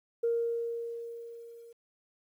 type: tone with level ramp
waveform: sine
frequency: 466.2 Hz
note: A#4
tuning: in tune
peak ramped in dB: -24 to -49 dBFS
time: 0.23-1.73 s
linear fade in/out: 10 ms
effects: tanh soft clip ceiling -20 dBFS + 11-bit